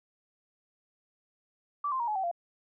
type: tone with pitch steps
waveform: sine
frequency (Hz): 1161 / 1046.4 / 943 / 849.9 / 766 / 690.3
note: D6 / C6 / A#5 / G#5 / G5 / F5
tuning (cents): -20 / 0 / +20 / +40 / -40 / -20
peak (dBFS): -28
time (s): 1.84-2.314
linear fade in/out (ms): 5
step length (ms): 79
effects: none

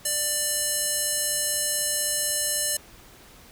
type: tone with band-pass filter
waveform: square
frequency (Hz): 592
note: D5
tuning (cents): +14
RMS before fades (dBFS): -26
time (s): 0.05-2.77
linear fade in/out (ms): 5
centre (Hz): 9300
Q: 1.9
effects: pink hiss -50 dBFS RMS until 3.51 s

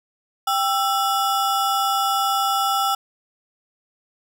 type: ring-modulated tone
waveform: square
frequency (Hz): 1060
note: C6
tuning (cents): +22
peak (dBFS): -16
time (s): 0.47-2.95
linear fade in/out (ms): 5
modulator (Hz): 271
effects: none

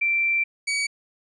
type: tone pair in turn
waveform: sine / sawtooth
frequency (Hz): 2349 / 2268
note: D7 / C#7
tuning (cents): 0 / +39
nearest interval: minor second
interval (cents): 61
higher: first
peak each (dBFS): -19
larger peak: neither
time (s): 0.01-0.44 / 0.67-0.87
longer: first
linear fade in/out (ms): 10
effects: resampled to 22050 Hz

